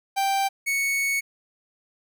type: tone pair in turn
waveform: 45% pulse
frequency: 784 / 2217 Hz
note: G5 / C#7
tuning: 0 / 0 cents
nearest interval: octave + tritone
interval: 1800 cents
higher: second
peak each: -21 / -22 dBFS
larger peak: first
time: 0.16-0.49 / 0.66-1.21 s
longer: second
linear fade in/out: 20 ms
effects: none